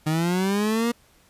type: linear sweep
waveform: 30% pulse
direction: up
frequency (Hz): 152.1 to 239.6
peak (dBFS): -18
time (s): 0.06-0.92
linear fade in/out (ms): 10
effects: pink hiss -58 dBFS RMS until 1.29 s + resampled to 32000 Hz